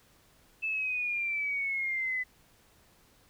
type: exponential sweep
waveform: sine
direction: down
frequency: 2637 to 2000 Hz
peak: -29 dBFS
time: 0.62-2.24 s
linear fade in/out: 20 ms
effects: pink hiss -63 dBFS RMS until 3.29 s